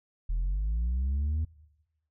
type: linear sweep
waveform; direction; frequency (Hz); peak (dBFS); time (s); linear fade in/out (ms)
sine; up; 39 to 80.3; -23; 0.29-1.45; 10
effects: noise-tail reverb RT60 1.0 s tail -22 dB re dry + tanh soft clip ceiling -25 dBFS